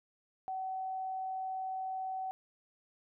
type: tone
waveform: sine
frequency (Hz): 757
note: F#5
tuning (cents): +39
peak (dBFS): -35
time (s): 0.48-2.31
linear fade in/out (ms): 0
effects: none